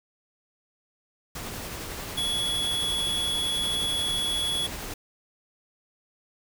pink noise with tremolo, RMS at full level -35 dBFS, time 1.35-4.94 s, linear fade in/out 5 ms, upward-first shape triangle, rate 11 Hz, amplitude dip 25%
square tone, 3372 Hz, G#7, 26 cents sharp, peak -26 dBFS, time 2.17-4.67 s, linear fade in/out 10 ms
effects none

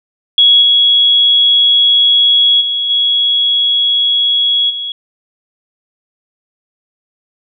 sine tone with level steps, 3339 Hz, G#7, 9 cents sharp, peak -4 / -6 / -13 / -9 / -18 dBFS, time 0.38-4.92 s, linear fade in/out 2 ms, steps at 0.61 / 2.6 / 2.89 / 4.69 s, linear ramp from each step 20 ms, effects none

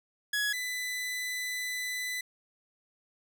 sawtooth tone pair in turn, 1680 / 1997.9 Hz, G#6 / B6, +19 / +19 cents, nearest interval minor third, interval 300 cents, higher second, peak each -24 / -29 dBFS, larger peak first, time 0.33-0.53 / 0.53-2.21 s, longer second, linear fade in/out 5 ms, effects none

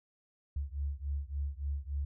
sine beating tone pair, 69.3 / 72.8 Hz, C#2 / D2, 0 / -15 cents, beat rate 3.5 Hz, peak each -36 / -37 dBFS, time 0.56-2.05 s, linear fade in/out 5 ms, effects none

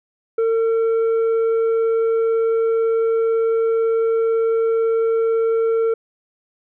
triangle tone with tanh clipping, 453 Hz, A#4, 50 cents flat, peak -16 dBFS, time 0.38-5.94 s, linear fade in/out 5 ms, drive 9 dB, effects none

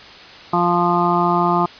harmonic tone, 174.61 Hz, F3, in tune, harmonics 1 / 2 / 4 / 5 / 6 / 7, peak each -21 / -21 / -21 / -21 / -21 / -21 dBFS, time 0.53-1.66 s, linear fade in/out 5 ms, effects white hiss -39 dBFS RMS until 1.79 s + resampled to 11025 Hz

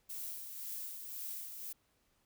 violet noise with tremolo, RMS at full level -42 dBFS, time 0.09-1.73 s, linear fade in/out 10 ms, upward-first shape sine, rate 1.9 Hz, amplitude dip 45%, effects pink hiss -75 dBFS RMS until 2.25 s

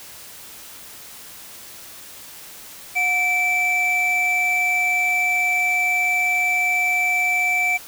triangle tone pair together, 727 / 2325 Hz, F#5 / D7, -31 / -18 cents, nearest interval octave + minor sixth, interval 2013 cents, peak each -24 / -16 dBFS, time 2.95-7.78 s, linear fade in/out 20 ms, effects white hiss -40 dBFS RMS until 7.87 s

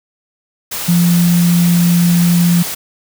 sine tone in noise, 173.2 Hz, F3, 14 cents flat, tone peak -8 dBFS, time 0.88-2.63 s, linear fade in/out 10 ms, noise white, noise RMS -22 dBFS, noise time 0.71-2.75 s, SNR +11 dB, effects none

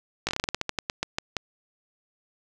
slowing click train, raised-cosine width 0.2 ms, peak -9 dBFS, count 16, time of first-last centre 0.27-1.367 s, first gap 18 ms, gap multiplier 1.18, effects none

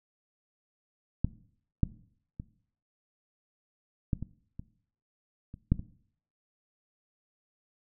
clicks, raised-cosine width 5 ms, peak -13 / -11 / -25 / -15 / -24 / -27 / -30 / -10 / -25 dBFS, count 9, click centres 1.246 / 1.833 / 2.399 / 4.132 / 4.226 / 4.595 / 5.541 / 5.72 / 5.794 s, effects noise-tail reverb RT60 0.6 s tail -18 dB re dry

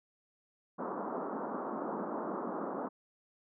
pink band-pass noise, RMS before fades -38 dBFS, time 0.78-2.89 s, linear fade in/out 20 ms, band 200 to 1300 Hz, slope 48 dB/octave, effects none

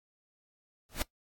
pink noise with exponential growth, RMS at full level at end -27 dBFS, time 0.89-1.02 s, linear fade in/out 0 ms, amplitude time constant 28 ms, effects noise-tail reverb RT60 0.1 s tail -20 dB re dry + AAC 64 kbps

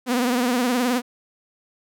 sawtooth tone with vibrato, 246.9 Hz, B3, in tune, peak -15 dBFS, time 0.06-1.02 s, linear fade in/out 50 ms, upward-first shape triangle, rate 19 Hz, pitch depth 95 cents each way, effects none

